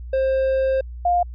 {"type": "tone pair in turn", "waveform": ["triangle", "sine"], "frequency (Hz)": [530, 705.2], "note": ["C5", "F5"], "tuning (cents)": [22, 17], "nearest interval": "perfect fourth", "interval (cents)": 495, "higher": "second", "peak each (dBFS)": -15, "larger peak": "neither", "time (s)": [[0.13, 0.81], [1.05, 1.23]], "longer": "first", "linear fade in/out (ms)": 5, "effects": ["added 60 Hz sine -31 dBFS peak until 1.34 s", "resampled to 11025 Hz"]}